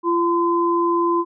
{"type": "tone pair together", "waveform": "sine", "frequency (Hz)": [342.6, 1023.7], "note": ["F4", "C6"], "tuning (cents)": [-33, -38], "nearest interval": "octave + perfect fifth", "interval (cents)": 1895, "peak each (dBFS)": [-18, -19], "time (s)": [0.03, 1.25], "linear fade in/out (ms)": 50, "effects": []}